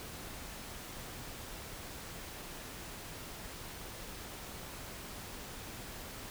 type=silence; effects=pink hiss -46 dBFS RMS until 6.3 s